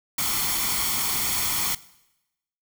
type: noise with comb filter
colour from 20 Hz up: white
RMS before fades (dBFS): -25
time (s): 0.18-1.75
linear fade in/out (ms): 5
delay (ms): 0.91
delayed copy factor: +0.6
effects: noise-tail reverb RT60 0.9 s tail -19 dB re dry